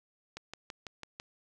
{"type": "click train", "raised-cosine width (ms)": 0.2, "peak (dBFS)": -24, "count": 6, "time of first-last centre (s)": [0.37, 1.199], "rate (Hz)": 6.03, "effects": []}